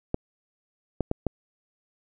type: clicks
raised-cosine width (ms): 2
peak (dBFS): -11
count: 4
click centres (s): 0.144 / 1.007 / 1.114 / 1.267
effects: none